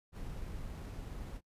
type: noise with sample-and-hold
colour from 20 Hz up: brown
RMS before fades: -43 dBFS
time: 0.12-1.41 s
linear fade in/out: 50 ms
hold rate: 11025 Hz
effects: noise-tail reverb RT60 0.1 s tail -23 dB re dry + resampled to 32000 Hz